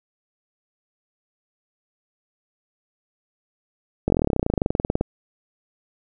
slowing click train, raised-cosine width 2 ms, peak -6 dBFS, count 27, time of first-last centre 4.08-5.011 s, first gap 21 ms, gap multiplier 1.04, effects none

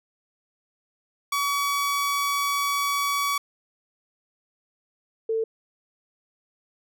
sawtooth / sine tone pair in turn, 1135 / 446.9 Hz, C#6 / A4, +41 / +27 cents, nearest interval octave + major third, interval 1614 cents, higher first, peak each -19 / -22 dBFS, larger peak first, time 1.32-3.38 / 5.29-5.44 s, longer first, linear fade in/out 5 ms, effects none

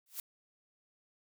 blue noise with exponential growth, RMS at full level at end -36 dBFS, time 0.06-0.2 s, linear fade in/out 2 ms, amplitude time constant 29 ms, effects none

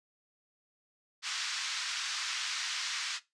white band-pass noise, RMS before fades -36 dBFS, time 1.22-3.2 s, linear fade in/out 50 ms, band 1200 to 5900 Hz, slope 24 dB/octave, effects noise-tail reverb RT60 0.2 s tail -17 dB re dry + resampled to 22050 Hz

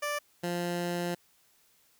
15% pulse tone pair in turn, 587.3 / 174.61 Hz, D5 / F3, 0 / 0 cents, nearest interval octave + major sixth, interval 2100 cents, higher first, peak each -24 dBFS, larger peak neither, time 0.02-0.19 / 0.43-1.15 s, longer second, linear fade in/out 10 ms, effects white hiss -66 dBFS RMS until 1.99 s

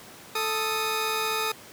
15% pulse tone pair together, 440 / 1244.5 Hz, A4 / D#6, 0 / 0 cents, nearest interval octave + tritone, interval 1800 cents, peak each -22 dBFS, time 0.35-1.52 s, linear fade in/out 5 ms, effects pink hiss -46 dBFS RMS until 1.72 s + high-pass 150 Hz 12 dB/octave

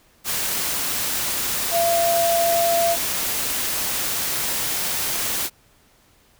sine tone in noise, 680 Hz, F5, 46 cents flat, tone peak -17 dBFS, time 1.71-2.97 s, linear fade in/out 50 ms, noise white, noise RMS -24 dBFS, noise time 0.24-5.5 s, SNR +4 dB, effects pink hiss -57 dBFS RMS until 6.39 s

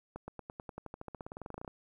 accelerating click train, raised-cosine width 1 ms, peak -28 dBFS, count 24, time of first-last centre 0.16-1.678 s, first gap 120 ms, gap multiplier 0.94, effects 11-bit

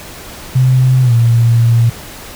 sine tone with pitch glide, 128.8 to 116.75 Hz, C3 to A#2, -27 to +3 cents, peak -6 dBFS, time 0.55-1.9 s, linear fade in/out 10 ms, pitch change -170 cents, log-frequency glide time 1.03-1.13 s, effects pink hiss -31 dBFS RMS until 2.35 s

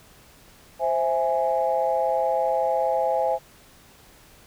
sine chord, C augmented, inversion none, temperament equal, 523.3 / 659.3 / 830.6 Hz, C5 / E5 / G#5, 0 / 0 / 0 cents, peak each -24 dBFS, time 0.79-3.39 s, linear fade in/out 50 ms, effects tanh soft clip ceiling -11 dBFS + pink hiss -52 dBFS RMS until 4.46 s

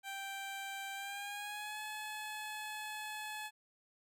15% pulse tone with pitch glide, 784 to 855 Hz, G5 to A5, 0 to -50 cents, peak -35 dBFS, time 0.03-3.51 s, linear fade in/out 50 ms, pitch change +150 cents, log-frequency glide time 0.94-1.8 s, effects none

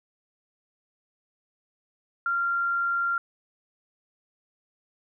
sine tone, 1385 Hz, F6, 15 cents flat, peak -23 dBFS, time 2.26-3.18 s, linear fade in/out 2 ms, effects none

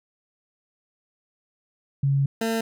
sine / 20% pulse tone pair in turn, 138.59 / 225.9 Hz, C#3 / A3, 0 / +46 cents, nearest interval minor sixth, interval 846 cents, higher second, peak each -18 / -18 dBFS, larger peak neither, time 2.03-2.26 / 2.41-2.61 s, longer first, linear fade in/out 5 ms, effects none

